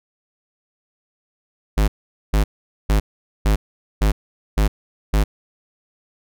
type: tone bursts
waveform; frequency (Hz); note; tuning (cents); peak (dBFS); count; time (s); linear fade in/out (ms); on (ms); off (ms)
square; 51.91; G#1; 0; -14; 7; 1.77-5.24; 10; 110; 450
effects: none